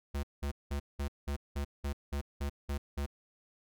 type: tone bursts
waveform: square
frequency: 71 Hz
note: C#2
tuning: 42 cents sharp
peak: -33 dBFS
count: 11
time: 0.14-3.063 s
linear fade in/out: 10 ms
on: 93 ms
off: 190 ms
effects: none